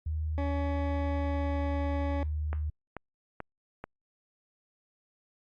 sine tone with pitch glide, 77.78 to 75.83 Hz, D#2 to D#2, 0 to -44 cents, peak -29 dBFS, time 0.06-2.7 s, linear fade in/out 5 ms, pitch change -44 cents, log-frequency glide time 0.88-1.6 s
20% pulse tone, 281.9 Hz, C#4, 29 cents sharp, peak -27 dBFS, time 0.38-2.23 s, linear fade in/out 0 ms
click train, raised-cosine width 0.5 ms, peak -21 dBFS, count 4, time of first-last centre 2.53-3.84 s, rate 2.29 Hz
effects low-pass 2000 Hz 12 dB/octave + Opus 48 kbps

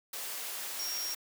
sine tone in noise, 5590 Hz, F8, 1 cent sharp, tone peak -35 dBFS, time 0.79-1.14 s, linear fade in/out 5 ms, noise white, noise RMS -39 dBFS, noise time 0.13-1.15 s, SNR +1 dB, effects high-pass 400 Hz 12 dB/octave

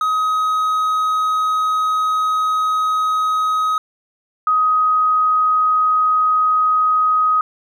triangle / sine tone pair in turn, 1264 / 1256.7 Hz, D#6 / D#6, +27 / +17 cents, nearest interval unison, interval 10 cents, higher first, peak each -13 / -12 dBFS, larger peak second, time 0.01-3.78 / 4.47-7.41 s, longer first, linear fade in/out 2 ms, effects none

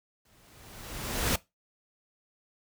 pink noise with exponential growth, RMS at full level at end -25 dBFS, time 0.25-1.36 s, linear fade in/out 5 ms, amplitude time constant 240 ms, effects noise-tail reverb RT60 0.2 s tail -19 dB re dry

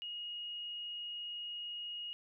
sine tone, 2877 Hz, F#7, 49 cents flat, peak -40 dBFS, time 0.02-2.13 s, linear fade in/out 0 ms, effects none

